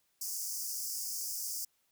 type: high-pass noise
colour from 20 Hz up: pink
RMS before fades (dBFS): -38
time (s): 0.21-1.65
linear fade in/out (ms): 5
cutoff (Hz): 4900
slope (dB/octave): 96
effects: white hiss -75 dBFS RMS until 1.91 s